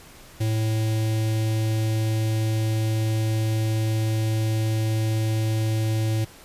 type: tone with notch filter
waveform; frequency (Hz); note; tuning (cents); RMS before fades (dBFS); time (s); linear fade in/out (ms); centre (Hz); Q
square; 110; A2; 0; -23; 0.4-6.25; 10; 1200; 0.74
effects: pink hiss -47 dBFS RMS until 6.44 s + resampled to 32000 Hz